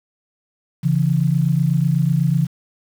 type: tone pair together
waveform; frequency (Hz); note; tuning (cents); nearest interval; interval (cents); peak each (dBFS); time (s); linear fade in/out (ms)
sine; 138.8 / 166.88; C#3 / E3; +3 / +22; minor third; 319; -17 / -17; 0.83-2.47; 20
effects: 7-bit